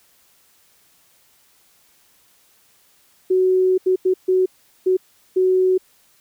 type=tone bursts at uneven times; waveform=sine; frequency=371.9 Hz; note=F#4; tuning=9 cents sharp; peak=-13 dBFS; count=6; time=3.3-3.78 / 3.86-3.96 / 4.05-4.14 / 4.28-4.46 / 4.86-4.97 / 5.36-5.78 s; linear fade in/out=10 ms; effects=white hiss -57 dBFS RMS until 6.2 s